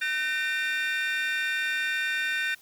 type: tone cluster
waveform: triangle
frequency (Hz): 1523 / 1829 / 2389 / 2738 / 3633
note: F#6 / A#6 / D7 / F7 / A#7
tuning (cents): +50 / -33 / +29 / -35 / -45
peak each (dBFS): -27 / -28 / -31 / -35 / -34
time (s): 0.01-2.55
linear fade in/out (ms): 10
effects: tanh soft clip ceiling -18 dBFS + white hiss -56 dBFS RMS until 2.61 s